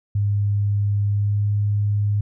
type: tone with pitch glide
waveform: sine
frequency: 102 to 103.07 Hz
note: G#2 to G#2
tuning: -31 to -13 cents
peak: -17 dBFS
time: 0.15-2.21 s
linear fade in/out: 5 ms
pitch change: +18 cents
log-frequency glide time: 1.1-1.44 s
effects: none